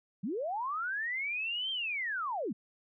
sine linear two-way sweep, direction up then down, 164.81 to 3187 to 164.81 Hz, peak -32 dBFS, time 0.23-2.53 s, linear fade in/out 10 ms, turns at 1.71 s, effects none

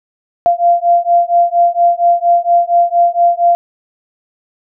sine beating tone pair, 690 / 694.3 Hz, F5 / F5, -21 / -10 cents, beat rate 4.3 Hz, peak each -11 dBFS, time 0.46-3.55 s, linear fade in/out 0 ms, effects none

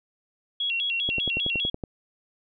sine tone with vibrato, 3020 Hz, F#7, 35 cents sharp, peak -24 dBFS, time 0.6-1.7 s, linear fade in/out 5 ms, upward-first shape square, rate 5 Hz, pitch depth 170 cents each way
click train, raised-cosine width 2 ms, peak -18 dBFS, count 9, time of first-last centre 1.09-1.838 s, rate 10.7 Hz
effects none

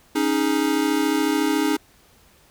square chord, C# suspended second, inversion none, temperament equal, 277.2 / 311.1 / 415.3 Hz, C#4 / D#4 / G#4, 0 / 0 / 0 cents, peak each -24 / -22 / -27 dBFS, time 0.15-1.77 s, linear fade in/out 10 ms, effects pink hiss -55 dBFS RMS until 2.5 s

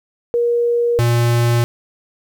sine / square tone pair in turn, 474.7 / 118.67 Hz, A#4 / A#2, +31 / +31 cents, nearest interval 2 octaves, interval 2400 cents, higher first, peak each -13 dBFS, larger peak neither, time 0.34-0.99 / 0.99-1.64 s, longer neither, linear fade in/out 0 ms, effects 9-bit

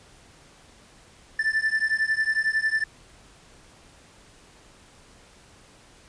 triangle beating tone pair, 1760 / 1771 Hz, A6 / A6, 0 / +11 cents, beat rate 11 Hz, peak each -23 dBFS, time 1.39-2.84 s, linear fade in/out 5 ms, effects pink hiss -53 dBFS RMS until 6.08 s + resampled to 22050 Hz

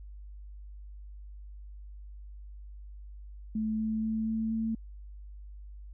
sine tone with pitch steps, 217.9 / 219.3 / 220.7 / 222.1 / 223.5 Hz, A3 / A3 / A3 / A3 / A3, -17 / -6 / +5 / +16 / +27 cents, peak -28 dBFS, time 3.55-4.75 s, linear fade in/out 5 ms, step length 240 ms, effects added 50 Hz sine -43 dBFS peak until 5.93 s

